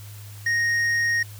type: tone with hard clipping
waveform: sine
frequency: 1864.7 Hz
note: A#6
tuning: in tune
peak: -21 dBFS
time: 0.46-1.23 s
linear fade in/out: 5 ms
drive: 6 dB
effects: added 103 Hz sine -38 dBFS peak until 1.39 s + white hiss -47 dBFS RMS until 1.39 s